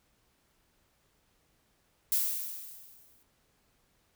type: noise with exponential decay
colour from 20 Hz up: violet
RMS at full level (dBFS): -26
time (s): 2.12-3.23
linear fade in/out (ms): 1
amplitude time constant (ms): 240
effects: pink hiss -71 dBFS RMS until 4.15 s